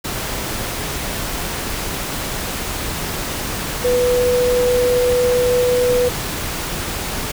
sine tone in noise, 493.9 Hz, B4, in tune, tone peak -13 dBFS, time 3.84-6.09 s, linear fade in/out 10 ms, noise pink, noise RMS -24 dBFS, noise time 0.04-7.32 s, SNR +8 dB, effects none

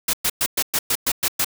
white noise bursts, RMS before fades -20 dBFS, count 9, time 0.08-1.446 s, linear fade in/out 5 ms, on 54 ms, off 110 ms, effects none

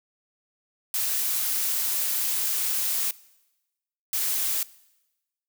blue noise bursts at uneven times, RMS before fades -26 dBFS, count 2, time 0.94-3.11 / 4.13-4.63 s, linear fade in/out 2 ms, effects noise-tail reverb RT60 1.0 s tail -21 dB re dry

